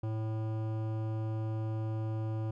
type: tone with hard clipping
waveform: sine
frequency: 110 Hz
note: A2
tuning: in tune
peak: -34 dBFS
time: 0.03-2.51 s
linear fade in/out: 5 ms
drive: 15 dB
effects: none